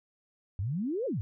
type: exponential two-way sweep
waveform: sine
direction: up then down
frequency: 87.31 to 562 to 87.31 Hz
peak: -29 dBFS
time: 0.59-1.21 s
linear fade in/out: 0 ms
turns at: 1.06 s
effects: none